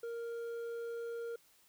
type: tone with hard clipping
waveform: sine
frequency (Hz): 466.2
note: A#4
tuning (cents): 0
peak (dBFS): -40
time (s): 0.03-1.36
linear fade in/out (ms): 5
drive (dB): 5
effects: white hiss -67 dBFS RMS until 1.68 s